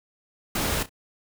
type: noise with echo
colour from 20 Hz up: pink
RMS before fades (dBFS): -26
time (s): 0.55-0.83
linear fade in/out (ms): 5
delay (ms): 32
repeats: 2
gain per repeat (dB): -14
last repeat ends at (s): 0.894
effects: none